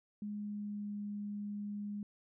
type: tone with pitch glide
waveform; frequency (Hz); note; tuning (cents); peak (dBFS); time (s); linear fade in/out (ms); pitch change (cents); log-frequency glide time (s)
sine; 207.7 to 205.7; G#3 to G#3; 0 to -16; -38; 0.22-2.03; 2; -16; 0.33-0.98
effects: none